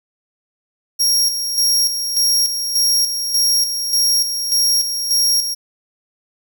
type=tone with tremolo; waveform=sawtooth; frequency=5590 Hz; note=F8; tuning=1 cent sharp; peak=-10 dBFS; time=0.99-5.55 s; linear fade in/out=20 ms; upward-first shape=square; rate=1.7 Hz; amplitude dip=55%; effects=none